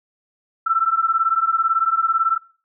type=beating tone pair; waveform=sine; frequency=1326 / 1344 Hz; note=E6 / E6; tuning=+10 / +33 cents; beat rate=18 Hz; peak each=-18 / -19 dBFS; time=0.66-2.38 s; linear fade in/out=10 ms; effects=noise-tail reverb RT60 0.4 s tail -22 dB re dry